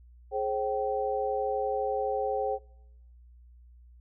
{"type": "tone cluster", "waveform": "sine", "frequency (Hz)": [422.1, 534, 773], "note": ["G#4", "C5", "G5"], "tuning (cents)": [28, 35, -24], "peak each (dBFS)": -31, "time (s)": [0.31, 2.59], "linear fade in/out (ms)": 50, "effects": ["noise-tail reverb RT60 0.8 s tail -22 dB re dry", "added 60 Hz sine -51 dBFS peak until 4 s"]}